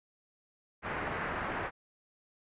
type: low-pass noise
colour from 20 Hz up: white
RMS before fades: -36 dBFS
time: 0.82-1.71 s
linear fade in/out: 50 ms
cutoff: 1900 Hz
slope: 24 dB/octave
effects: resampled to 8000 Hz